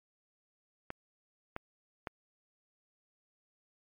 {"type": "clicks", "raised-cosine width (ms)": 0.5, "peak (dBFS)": -22, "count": 3, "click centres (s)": [0.904, 1.564, 2.072], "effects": ["MP3 96 kbps"]}